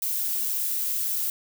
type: noise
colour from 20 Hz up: violet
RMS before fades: -27 dBFS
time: 0.02-1.3 s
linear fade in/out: 2 ms
effects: none